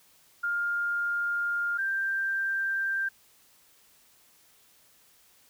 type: tone pair in turn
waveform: sine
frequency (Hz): 1407 / 1577.4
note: F6 / G6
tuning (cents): +12 / +10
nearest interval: major second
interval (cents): 198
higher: second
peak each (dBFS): -26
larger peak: neither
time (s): 0.43-1.78 / 1.78-3.09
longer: first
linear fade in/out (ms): 10
effects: white hiss -61 dBFS RMS until 5.49 s